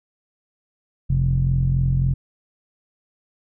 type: tone with low-pass filter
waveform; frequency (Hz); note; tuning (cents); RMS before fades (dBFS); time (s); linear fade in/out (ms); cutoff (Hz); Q
sawtooth; 43.65; F1; 0; -19; 1.09-2.14; 10; 140; 8.4
effects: none